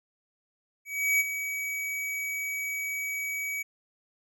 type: tone with ADSR envelope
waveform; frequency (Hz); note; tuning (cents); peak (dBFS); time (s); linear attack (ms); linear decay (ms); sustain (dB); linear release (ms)
square; 2271; C#7; +41; -21; 0.85-3.63; 350; 27; -10; 13
effects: none